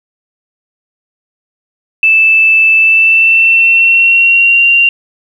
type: tone with pitch glide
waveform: sine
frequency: 2637 to 2767 Hz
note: E7 to F7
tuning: 0 to -17 cents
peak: -4 dBFS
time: 2.03-4.89 s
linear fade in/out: 2 ms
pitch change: +83 cents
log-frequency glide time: 2.77-4.65 s
effects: 7-bit